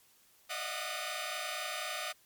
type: tone cluster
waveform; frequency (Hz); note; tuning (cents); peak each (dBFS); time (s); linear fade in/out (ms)
10% pulse; 591 / 621 / 673 / 737 / 1218; D5 / D#5 / E5 / F#5 / D#6; +11 / -3 / +36 / -7 / -37; -38 / -33 / -36 / -33 / -34; 0.49-2.13; 20
effects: white hiss -65 dBFS RMS until 2.25 s + MP3 96 kbps